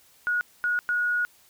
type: tone bursts at uneven times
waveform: sine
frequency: 1451 Hz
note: F#6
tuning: 34 cents flat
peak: -22 dBFS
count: 3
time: 0.27-0.41 / 0.64-0.79 / 0.89-1.25 s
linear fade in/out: 0 ms
effects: white hiss -58 dBFS RMS until 1.49 s